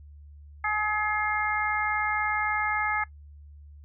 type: harmonic tone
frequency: 423.5 Hz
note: G#4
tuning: 34 cents sharp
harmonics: 2 / 3 / 4 / 5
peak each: -30 / -30 / -30 / -30 dBFS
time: 0.64-3.04 s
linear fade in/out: 5 ms
effects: noise-tail reverb RT60 0.1 s tail -19 dB re dry + added 73 Hz sine -45 dBFS peak until 3.84 s